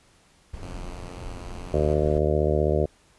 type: noise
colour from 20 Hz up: brown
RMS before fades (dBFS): -37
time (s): 0.53-2.19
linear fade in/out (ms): 10
type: tone with vibrato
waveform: 5% pulse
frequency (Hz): 89.1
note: F2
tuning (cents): +35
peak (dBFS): -30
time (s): 0.62-1.94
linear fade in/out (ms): 5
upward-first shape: triangle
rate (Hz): 1.9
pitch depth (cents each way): 8
type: harmonic tone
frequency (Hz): 75.6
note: D#2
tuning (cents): -49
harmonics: 1 / 2 / 3 / 4 / 5 / 6 / 7 / 8 / 9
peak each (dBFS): -25 / -28 / -33 / -33 / -26 / -28 / -29 / -28 / -34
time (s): 1.73-2.86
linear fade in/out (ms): 10
effects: pink hiss -59 dBFS RMS until 3.18 s + resampled to 24000 Hz